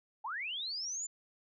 sine linear sweep, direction up, 784 to 7220 Hz, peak -36 dBFS, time 0.24-1.07 s, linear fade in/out 10 ms, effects none

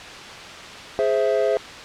triangle chord, Ab augmented, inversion none, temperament equal with one note detuned, 417.5 / 523.3 / 659.3 Hz, Ab4 / C5 / E5, +9 / 0 / 0 cents, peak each -20 dBFS, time 0.99-1.57 s, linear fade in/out 0 ms, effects white hiss -36 dBFS RMS until 1.84 s + low-pass 4000 Hz 12 dB/octave

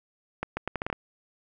accelerating click train, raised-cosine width 0.5 ms, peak -14 dBFS, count 8, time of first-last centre 0.43-0.928 s, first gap 140 ms, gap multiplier 0.76, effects none

